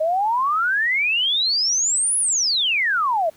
sine exponential two-way sweep, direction up then down, 610 to 10548 to 610 Hz, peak -17 dBFS, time 0-3.3 s, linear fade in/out 10 ms, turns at 2.18 s, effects pink hiss -53 dBFS RMS until 3.36 s + high-pass 100 Hz 12 dB/octave

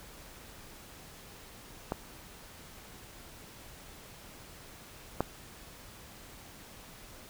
clicks, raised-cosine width 1 ms, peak -17 / -13 dBFS, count 2, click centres 1.921 / 5.206 s, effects pink hiss -51 dBFS RMS until 7.29 s

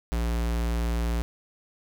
square tone, 58 Hz, A#1, 8 cents flat, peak -25 dBFS, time 0.12-1.22 s, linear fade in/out 0 ms, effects none

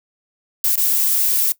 violet noise with dropouts, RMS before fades -17 dBFS, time 0.64-1.52 s, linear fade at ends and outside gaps 1 ms, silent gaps 0.757-0.777 s, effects noise-tail reverb RT60 0.1 s tail -19 dB re dry

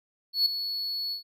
triangle tone with ADSR envelope, 4398 Hz, C#8, 14 cents flat, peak -17 dBFS, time 0.33-1.23 s, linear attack 130 ms, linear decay 3 ms, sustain -11 dB, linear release 110 ms, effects none

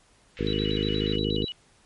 white band-pass noise, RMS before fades -45 dBFS, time 0.37-1.16 s, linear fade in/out 0 ms, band 1600 to 3000 Hz, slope 24 dB/octave
harmonic tone, 52.3 Hz, G#1, 13 cents sharp, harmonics 1 / 2 / 3 / 4 / 5 / 6 / 7 / 8 / 9, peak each -33 / -33 / -33 / -33 / -33 / -33 / -33 / -33 / -33 dBFS, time 0.39-1.45 s, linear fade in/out 5 ms
sine tone with vibrato, 3389 Hz, G#7, 34 cents sharp, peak -31 dBFS, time 0.47-1.52 s, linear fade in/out 0 ms, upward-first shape square, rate 8.4 Hz, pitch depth 250 cents each way
effects pink hiss -60 dBFS RMS until 1.85 s + MP3 48 kbps

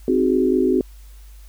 sine chord, Ab dominant seventh, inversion first, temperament equal, 261.6 / 311.1 / 370 / 415.3 Hz, C4 / Eb4 / Gb4 / Ab4, 0 / 0 / 0 / 0 cents, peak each -19 / -24 / -18 / -23 dBFS, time 0.08-0.81 s, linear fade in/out 2 ms, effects added 50 Hz sine -39 dBFS peak until 1.48 s + white hiss -54 dBFS RMS until 1.48 s

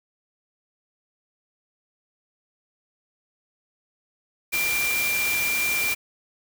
sine tone in noise, 2374 Hz, D7, 18 cents sharp, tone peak -23 dBFS, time 4.52-5.95 s, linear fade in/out 20 ms, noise white, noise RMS -28 dBFS, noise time 4.52-5.95 s, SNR +2 dB, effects none

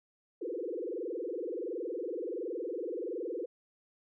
sine tone with frequency modulation, 415.3 Hz, G#4, in tune, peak -34 dBFS, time 0.41-3.46 s, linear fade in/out 10 ms, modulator 21.4 Hz, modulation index 4.2, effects none

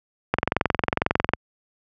click train, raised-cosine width 0.5 ms, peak -3 dBFS, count 23, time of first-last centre 0.34-1.335 s, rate 22.1 Hz, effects high-pass 60 Hz 12 dB/octave

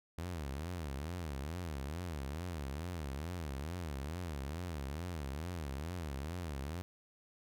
sawtooth tone with vibrato, 77.78 Hz, D#2, in tune, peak -35 dBFS, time 0.18-6.82 s, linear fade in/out 0 ms, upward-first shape sine, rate 2.3 Hz, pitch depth 260 cents each way, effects none

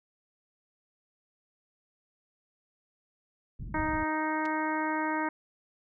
pink low-pass noise, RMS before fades -38 dBFS, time 3.59-4.04 s, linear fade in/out 5 ms, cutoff 200 Hz, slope 24 dB/octave
harmonic tone, 311.1 Hz, D#4, in tune, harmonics 1 / 2 / 3 / 4 / 5 / 6 / 7, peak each -32 / -38 / -32 / -39 / -37 / -39 / -41 dBFS, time 3.74-5.29 s, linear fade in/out 5 ms
clicks, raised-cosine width 0.2 ms, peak -29 / -30 dBFS, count 2, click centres 4.454 / 4.46 s
effects none

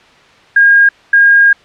sine tone pair in turn, 1623 / 1623 Hz, G#6 / G#6, -40 / -40 cents, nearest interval unison, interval 0 cents, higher neither, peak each -3 dBFS, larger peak neither, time 0.56-0.89 / 1.13-1.53 s, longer second, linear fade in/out 5 ms, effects white hiss -43 dBFS RMS until 1.64 s + low-pass 3000 Hz 12 dB/octave

